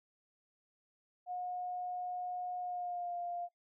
sine tone with pitch glide, 722 to 700.2 Hz, F#5 to F5, -43 to +4 cents, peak -37 dBFS, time 1.26-3.49 s, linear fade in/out 50 ms, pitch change -53 cents, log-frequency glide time 2.59-3.16 s, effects noise-tail reverb RT60 0.1 s tail -18 dB re dry

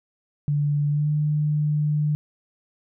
sine tone with pitch glide, 146 to 149.93 Hz, D3 to D3, -10 to +36 cents, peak -19 dBFS, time 0.48-2.15 s, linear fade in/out 0 ms, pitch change +46 cents, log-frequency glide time 0.89-1.08 s, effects none

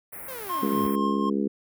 white band-stop noise, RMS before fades -39 dBFS, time 0.12-0.96 s, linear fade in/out 10 ms, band 2300 to 9900 Hz, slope 48 dB/octave
sawtooth linear sweep, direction down, 550 to 63.1 Hz, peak -33 dBFS, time 0.28-0.87 s, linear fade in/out 5 ms
triangle tone with tremolo, 1065 Hz, C6, 30 cents sharp, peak -23 dBFS, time 0.49-1.3 s, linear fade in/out 10 ms, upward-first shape triangle, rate 4 Hz, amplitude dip 60%
harmonic tone, 69.3 Hz, C#2, in tune, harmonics 3 / 4 / 5 / 6 / 7, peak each -26 / -28 / -31 / -31 / -37 dBFS, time 0.62-1.48 s, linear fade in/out 10 ms
effects none

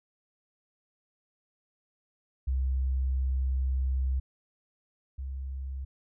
sine tone pair in turn, 65.41 / 66.78 Hz, C2 / C2, 0 / +36 cents, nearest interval unison, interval 36 cents, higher second, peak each -25 / -33 dBFS, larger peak first, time 2.47-4.2 / 5.18-5.85 s, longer first, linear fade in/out 10 ms, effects none

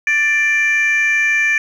sine tone pair together, 1767.2 / 2362 Hz, A6 / D7, +7 / +9 cents, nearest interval perfect fourth, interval 502 cents, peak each -13 dBFS, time 0.07-1.58 s, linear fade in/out 2 ms, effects tanh soft clip ceiling -9 dBFS + 8-bit

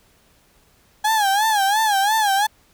35% pulse tone with vibrato, 830.6 Hz, G#5, in tune, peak -14 dBFS, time 1.04-2.47 s, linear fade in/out 10 ms, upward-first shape sine, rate 2.9 Hz, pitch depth 120 cents each way, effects pink hiss -57 dBFS RMS until 2.73 s

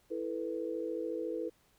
sine chord, E suspended fourth, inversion none, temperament equal, 329.6 / 440 / 493.9 Hz, E4 / A4 / B4, 0 / 0 / 0 cents, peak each -38 / -39 / -38 dBFS, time 0.1-1.5 s, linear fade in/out 20 ms, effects pink hiss -69 dBFS RMS until 1.78 s

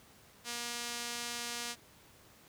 sawtooth tone with band-pass filter, 238.3 Hz, A#3, 38 cents sharp, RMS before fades -40 dBFS, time 0.44-1.76 s, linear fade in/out 50 ms, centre 6100 Hz, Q 0.71, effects pink hiss -60 dBFS RMS until 2.48 s + high-pass 60 Hz 12 dB/octave

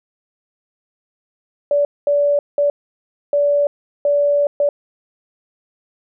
sine tone bursts at uneven times, 577 Hz, D5, 31 cents flat, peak -12 dBFS, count 6, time 1.71-1.85 / 2.07-2.39 / 2.58-2.7 / 3.33-3.67 / 4.05-4.47 / 4.6-4.69 s, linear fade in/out 2 ms, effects none

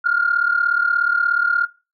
sine tone pair together, 1396.9 / 1433.7 Hz, F6 / F6, 0 / +45 cents, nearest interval unison, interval 45 cents, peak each -17 dBFS, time 0.04-1.66 s, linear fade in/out 20 ms, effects noise-tail reverb RT60 0.3 s tail -21 dB re dry + tanh soft clip ceiling -7 dBFS

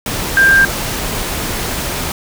sine tone in noise, 1589 Hz, G6, 23 cents sharp, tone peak -6 dBFS, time 0.37-0.65 s, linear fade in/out 2 ms, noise pink, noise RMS -20 dBFS, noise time 0.06-2.12 s, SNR +11 dB, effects none

